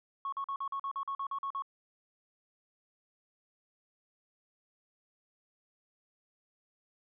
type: tone bursts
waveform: sine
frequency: 1101 Hz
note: C#6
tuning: 12 cents flat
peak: -32 dBFS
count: 12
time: 0.25-1.622 s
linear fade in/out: 2 ms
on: 74 ms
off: 44 ms
effects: tanh soft clip ceiling -29 dBFS